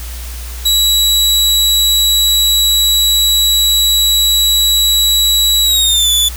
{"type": "tone with pitch glide", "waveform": "sawtooth", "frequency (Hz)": [3900, 3475], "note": ["B7", "A7"], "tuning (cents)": [-23, -22], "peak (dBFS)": -6, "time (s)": [0.65, 6.29], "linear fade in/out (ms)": 10, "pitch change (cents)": -199, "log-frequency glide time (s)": [5.65, 6.1], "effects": ["added 60 Hz sine -23 dBFS peak until 6.36 s", "white hiss -31 dBFS RMS until 6.36 s"]}